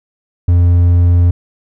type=tone; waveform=triangle; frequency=87.31 Hz; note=F2; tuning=in tune; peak=-4 dBFS; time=0.48-1.31 s; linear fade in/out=5 ms; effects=none